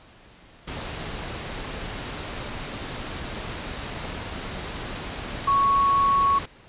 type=tone in noise; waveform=sine; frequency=1110 Hz; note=C#6; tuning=2 cents sharp; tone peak=-17 dBFS; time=5.47-6.39 s; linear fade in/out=10 ms; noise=pink; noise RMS=-33 dBFS; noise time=0.67-6.46 s; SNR=+13 dB; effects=pink hiss -51 dBFS RMS until 6.68 s + resampled to 8000 Hz